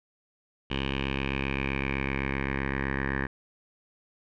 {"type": "tone with low-pass filter sweep", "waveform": "10% pulse", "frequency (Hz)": 67.8, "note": "C#2", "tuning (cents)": -38, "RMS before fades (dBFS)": -30, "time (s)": [0.7, 3.27], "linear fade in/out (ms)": 10, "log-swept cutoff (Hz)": [2900, 1800], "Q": 6.3, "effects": []}